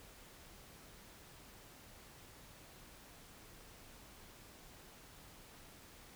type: silence
effects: pink hiss -58 dBFS RMS until 6.15 s